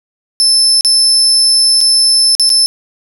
35% pulse tone with dropouts, 5270 Hz, E8, 1 cent flat, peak -4 dBFS, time 0.4-2.66 s, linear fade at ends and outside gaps 0 ms, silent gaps 0.809-0.848 / 1.806-1.812 / 2.351-2.397 / 2.493-2.501 s, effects none

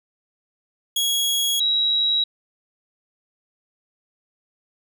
sawtooth / sine tone pair in turn, 3322 / 3863 Hz, G#7 / B7, 0 / -39 cents, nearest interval minor third, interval 261 cents, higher second, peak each -16 / -17 dBFS, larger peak first, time 0.96-1.6 / 1.6-2.24 s, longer neither, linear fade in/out 5 ms, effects none

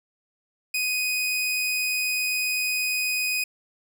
sawtooth tone, 2497 Hz, D#7, 6 cents sharp, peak -20 dBFS, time 0.74-3.44 s, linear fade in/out 5 ms, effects none

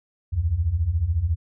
sine beating tone pair, 73.42 / 87.42 Hz, D2 / F2, 0 / +2 cents, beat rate 14 Hz, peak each -25 / -21 dBFS, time 0.32-1.36 s, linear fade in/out 20 ms, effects none

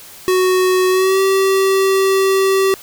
square tone with pitch glide, 370 to 385.9 Hz, F#4 to G4, 0 to -27 cents, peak -12 dBFS, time 0.28-2.74 s, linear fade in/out 0 ms, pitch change +73 cents, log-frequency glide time 0.89-1.2 s, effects white hiss -38 dBFS RMS until 2.82 s

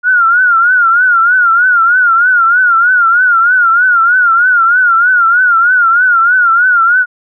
sine tone with vibrato, 1422 Hz, F6, 31 cents sharp, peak -5 dBFS, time 0.03-7.06 s, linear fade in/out 50 ms, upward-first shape triangle, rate 3.2 Hz, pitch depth 130 cents each way, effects none

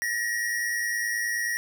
square tone pair together, 1789.3 / 1899 Hz, A6 / A#6, +29 / +32 cents, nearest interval minor second, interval 103 cents, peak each -35 / -27 dBFS, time 0.02-1.57 s, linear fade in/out 0 ms, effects none

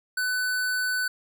square tone, 1500 Hz, F#6, 23 cents sharp, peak -25 dBFS, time 0.17-1.08 s, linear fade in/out 5 ms, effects none

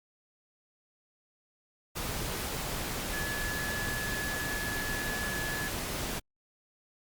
sine tone in noise, 1707 Hz, G#6, 47 cents sharp, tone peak -35 dBFS, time 3.12-5.69 s, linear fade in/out 20 ms, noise pink, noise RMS -35 dBFS, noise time 1.95-6.2 s, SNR -3 dB, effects Opus 48 kbps

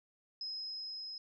sine tone with level ramp, 5110 Hz, D#8, 45 cents sharp, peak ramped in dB -38 to -42 dBFS, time 0.41-1.18 s, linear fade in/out 2 ms, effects none

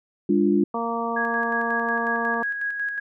sine chord, D diminished, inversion second, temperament equal with one note detuned, 203.1 / 293.7 / 349.2 Hz, Ab3 / D4 / F4, -38 / 0 / 0 cents, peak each -21 dBFS, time 0.29-0.64 s, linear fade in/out 5 ms
harmonic tone, 231.8 Hz, A#3, 10 cents flat, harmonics 1 / 2 / 3 / 4 / 5, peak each -30 / -30 / -30 / -30 / -30 dBFS, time 0.74-2.43 s, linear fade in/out 5 ms
sine tone with tremolo, 1653 Hz, G#6, 9 cents flat, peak -23 dBFS, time 1.16-3 s, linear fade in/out 10 ms, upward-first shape square, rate 5.5 Hz, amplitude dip 40%
effects none

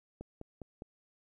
click train, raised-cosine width 2 ms, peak -30 dBFS, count 4, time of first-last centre 0.21-0.821 s, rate 4.91 Hz, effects 12-bit

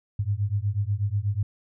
sine beating tone pair, 98.1 / 106.3 Hz, G2 / G#2, +2 / +41 cents, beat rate 8.2 Hz, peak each -26 / -26 dBFS, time 0.19-1.43 s, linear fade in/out 5 ms, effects none

